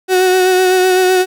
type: tone with vibrato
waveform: 35% pulse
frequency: 370 Hz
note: F#4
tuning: in tune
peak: -7 dBFS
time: 0.08-1.26 s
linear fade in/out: 50 ms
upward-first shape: sine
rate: 7.9 Hz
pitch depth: 24 cents each way
effects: none